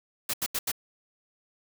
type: noise bursts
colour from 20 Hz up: white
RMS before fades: -29 dBFS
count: 4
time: 0.29-0.717 s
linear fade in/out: 5 ms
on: 46 ms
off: 81 ms
effects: none